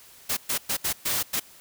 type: noise bursts at uneven times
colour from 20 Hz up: white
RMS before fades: -26 dBFS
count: 6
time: 0.29-0.37 / 0.49-0.58 / 0.69-0.77 / 0.84-0.93 / 1.05-1.23 / 1.33-1.4 s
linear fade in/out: 10 ms
effects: white hiss -51 dBFS RMS until 1.6 s